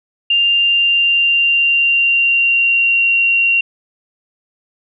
sine tone with pitch glide, 2794 to 2754 Hz, F7 to F7, 0 to -25 cents, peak -10 dBFS, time 0.3-3.61 s, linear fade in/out 5 ms, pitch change -25 cents, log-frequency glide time 0.48-3.1 s, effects none

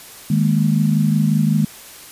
sine chord, D# suspended fourth, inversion none, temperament equal, 155.56 / 207.7 / 233.1 Hz, D#3 / G#3 / A#3, 0 / 0 / 0 cents, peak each -16 / -17 / -21 dBFS, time 0.3-1.65 s, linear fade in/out 5 ms, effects white hiss -39 dBFS RMS until 2.11 s + resampled to 32000 Hz

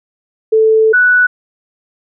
sine tone pair in turn, 440 / 1480 Hz, A4 / F#6, 0 / 0 cents, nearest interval octave + major sixth, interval 2100 cents, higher second, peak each -6 dBFS, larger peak neither, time 0.52-0.93 / 0.93-1.27 s, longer first, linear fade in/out 10 ms, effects none

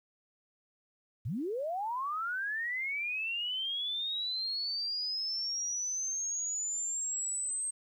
sine linear sweep, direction up, 88.7 to 8372 Hz, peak -32 dBFS, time 1.25-7.71 s, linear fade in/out 10 ms, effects 11-bit

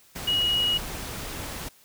sine tone in noise, 2900 Hz, F#7, 35 cents flat, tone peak -21 dBFS, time 0.27-0.78 s, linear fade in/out 10 ms, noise pink, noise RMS -35 dBFS, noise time 0.15-1.69 s, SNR +11 dB, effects white hiss -57 dBFS RMS until 1.84 s

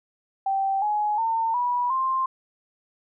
sine tone with pitch steps, 779 / 839.7 / 905.2 / 975.8 / 1051.9 Hz, G5 / G#5 / A5 / B5 / C6, -11 / +19 / +49 / -21 / +9 cents, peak -21 dBFS, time 0.46-2.26 s, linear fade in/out 5 ms, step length 360 ms, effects none

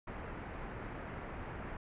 pink low-pass noise, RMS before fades -44 dBFS, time 0.07-1.77 s, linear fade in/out 5 ms, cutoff 2100 Hz, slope 24 dB/octave, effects resampled to 8000 Hz

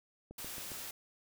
click train, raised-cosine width 2 ms, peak -35 dBFS, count 4, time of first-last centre 0.31-0.718 s, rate 7.36 Hz
white noise, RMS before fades -44 dBFS, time 0.38-0.91 s, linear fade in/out 5 ms
effects none

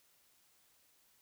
silence, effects white hiss -70 dBFS RMS until 1.21 s

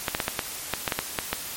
clicks, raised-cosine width 0.3 ms, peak -7 dBFS, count 11, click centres 0.082 / 0.149 / 0.202 / 0.281 / 0.392 / 0.737 / 0.878 / 0.922 / 0.99 / 1.188 / 1.33 s, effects white hiss -35 dBFS RMS until 1.56 s + MP3 64 kbps

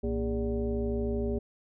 sine tone with frequency modulation, 233.1 Hz, A#3, in tune, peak -27 dBFS, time 0.03-1.39 s, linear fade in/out 10 ms, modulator 173 Hz, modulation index 1.5, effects none

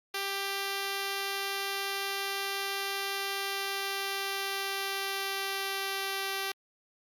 5% pulse tone with pitch glide, 394.1 to 390 Hz, G4 to G4, +9 to -9 cents, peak -20 dBFS, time 0.14-6.52 s, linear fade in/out 5 ms, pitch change -18 cents, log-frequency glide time 3.14-6.33 s, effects Opus 48 kbps

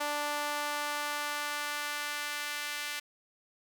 sawtooth tone with high-pass filter sweep, 293.7 Hz, D4, in tune, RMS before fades -35 dBFS, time 0-3 s, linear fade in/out 10 ms, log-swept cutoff 770 to 2000 Hz, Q 1.2, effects none

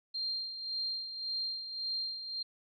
sine tone with tremolo, 4186 Hz, C8, in tune, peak -32 dBFS, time 0.14-2.43 s, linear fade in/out 10 ms, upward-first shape sine, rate 1.8 Hz, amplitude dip 60%, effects none

